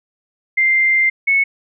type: tone pair in turn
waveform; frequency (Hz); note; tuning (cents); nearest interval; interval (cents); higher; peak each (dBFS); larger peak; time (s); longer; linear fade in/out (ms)
sine; 2093 / 2203; C7 / C#7; 0 / -11; minor second; 89; second; -11; neither; 0.57-1.1 / 1.27-1.44; first; 10
effects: none